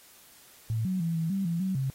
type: tone with pitch steps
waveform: sine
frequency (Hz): 111.9 / 186.3 / 166.2 / 163 / 194.7 / 168.5 / 189.2 / 133.9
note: A2 / F#3 / E3 / E3 / G3 / E3 / F#3 / C3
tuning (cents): +30 / +12 / +15 / -19 / -12 / +38 / +39 / +40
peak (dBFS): -26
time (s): 0.7-1.9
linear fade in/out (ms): 0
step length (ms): 150
effects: white hiss -55 dBFS RMS until 1.94 s + AAC 48 kbps